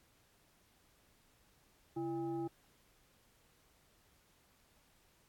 sine tone with frequency modulation, 336.3 Hz, E4, 35 cents sharp, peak -36 dBFS, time 1.96-2.48 s, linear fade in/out 10 ms, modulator 472 Hz, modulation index 0.69, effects pink hiss -70 dBFS RMS until 5.28 s + AAC 64 kbps

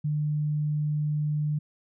sine tone, 150 Hz, D3, 37 cents sharp, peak -24 dBFS, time 0.04-1.59 s, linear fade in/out 10 ms, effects none

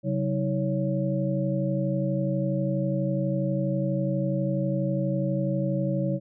sine tone cluster, 136.7 / 188.9 / 319 / 558 Hz, C#3 / F#3 / D#4 / C#5, -24 / +36 / +43 / +11 cents, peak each -27 / -28 / -32 / -30 dBFS, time 0.03-6.2 s, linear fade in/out 50 ms, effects none

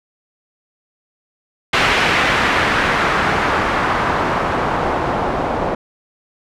white noise with low-pass filter sweep, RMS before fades -17 dBFS, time 1.73-5.75 s, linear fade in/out 5 ms, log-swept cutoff 2300 to 750 Hz, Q 1.2, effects none

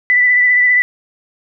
sine tone with vibrato, 1982 Hz, B6, 6 cents sharp, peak -8 dBFS, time 0.1-0.82 s, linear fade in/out 0 ms, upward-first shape sine, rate 15 Hz, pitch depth 22 cents each way, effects none

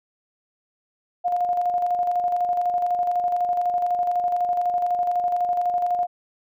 sine tone with tremolo, 710 Hz, F5, 28 cents sharp, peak -18 dBFS, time 1.24-6.07 s, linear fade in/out 20 ms, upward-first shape square, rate 12 Hz, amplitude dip 40%, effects none

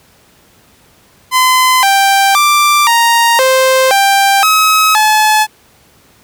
sawtooth tone with pitch steps, 1023 / 786 / 1179 / 933 / 523 / 789 / 1278 / 859 Hz, C6 / G5 / D6 / A#5 / C5 / G5 / D#6 / A5, -39 / +4 / +6 / +1 / -1 / +11 / +46 / -42 cents, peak -3 dBFS, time 1.31-5.47 s, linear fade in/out 50 ms, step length 520 ms, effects pink hiss -47 dBFS RMS until 6.23 s + high-pass 60 Hz 12 dB/octave

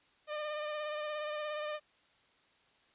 sawtooth tone with vibrato, 603 Hz, D5, 46 cents sharp, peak -32 dBFS, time 0.27-1.8 s, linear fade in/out 50 ms, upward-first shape sine, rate 17 Hz, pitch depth 23 cents each way, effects white hiss -68 dBFS RMS until 2.94 s + resampled to 8000 Hz

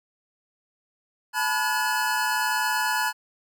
square tone cluster, 867 / 988 / 1448 / 1699 Hz, A5 / B5 / F#6 / G#6, -26 / 0 / -38 / +39 cents, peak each -29 dBFS, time 1.33-3.13 s, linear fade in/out 50 ms, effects none

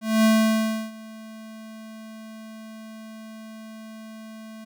square tone with ADSR envelope, 220 Hz, A3, in tune, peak -15 dBFS, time 0.01-4.65 s, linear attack 230 ms, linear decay 670 ms, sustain -24 dB, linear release 14 ms, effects none

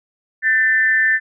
sine tone with amplitude modulation, 1782 Hz, A6, 22 cents sharp, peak -9 dBFS, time 0.42-1.2 s, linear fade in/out 50 ms, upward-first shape sine, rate 247 Hz, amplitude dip 70%, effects none

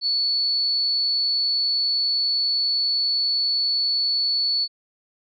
sine tone, 4435 Hz, C#8, in tune, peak -19 dBFS, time 0.01-4.68 s, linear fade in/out 50 ms, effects none

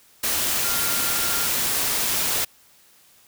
sine tone in noise, 1396 Hz, F6, 1 cent flat, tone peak -32 dBFS, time 0.64-1.47 s, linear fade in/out 10 ms, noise white, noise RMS -23 dBFS, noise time 0.23-2.45 s, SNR -12 dB, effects white hiss -55 dBFS RMS until 3.27 s

